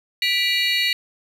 triangle tone cluster, 1974 / 2353 / 2856 / 3853 / 4384 Hz, B6 / D7 / F7 / B7 / C#8, -1 / +3 / +38 / -44 / -20 cents, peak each -23 dBFS, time 0.22-0.93 s, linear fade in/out 2 ms, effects none

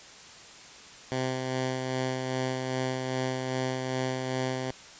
10% pulse tone with tremolo, 129.5 Hz, C3, 17 cents flat, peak -19 dBFS, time 1.12-4.71 s, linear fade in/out 0 ms, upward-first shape sine, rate 2.5 Hz, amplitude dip 35%, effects white hiss -48 dBFS RMS until 4.99 s + resampled to 16000 Hz

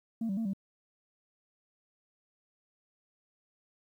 sine tone with pitch steps, 227.2 / 193.6 / 226.1 / 194.6 Hz, A#3 / G3 / A3 / G3, -44 / -21 / +47 / -12 cents, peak -28 dBFS, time 0.21-0.534 s, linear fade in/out 5 ms, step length 81 ms, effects tanh soft clip ceiling -28 dBFS + 11-bit

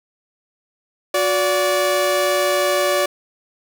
sawtooth tone pair together, 364.5 / 578 Hz, F#4 / D5, -26 / -28 cents, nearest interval minor sixth, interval 798 cents, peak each -18 / -13 dBFS, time 1.14-3.06 s, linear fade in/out 5 ms, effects none

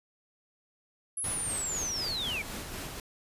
sine linear sweep, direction down, 10980 to 2217 Hz, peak -31 dBFS, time 1.17-2.42 s, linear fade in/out 5 ms
pink noise with tremolo, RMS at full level -38 dBFS, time 1.24-3 s, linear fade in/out 2 ms, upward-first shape sine, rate 4 Hz, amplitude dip 35%
effects resampled to 32000 Hz

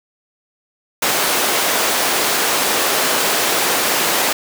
pink high-pass noise, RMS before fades -17 dBFS, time 1.02-4.33 s, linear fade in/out 5 ms, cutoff 420 Hz, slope 12 dB/octave, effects none

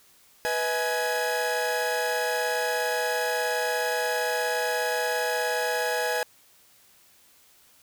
45% pulse tone cluster, 493.4 / 639 / 842 / 1667 Hz, B4 / D#5 / G#5 / G#6, -2 / +46 / +24 / +6 cents, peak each -29 / -32 / -31 / -30 dBFS, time 0.45-6.23 s, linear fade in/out 0 ms, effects white hiss -58 dBFS RMS until 7.82 s

